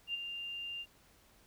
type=tone with ADSR envelope; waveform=sine; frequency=2794 Hz; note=F7; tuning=in tune; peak=-32 dBFS; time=0.07-0.86 s; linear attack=71 ms; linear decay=17 ms; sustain=-7 dB; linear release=51 ms; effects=pink hiss -65 dBFS RMS until 1.46 s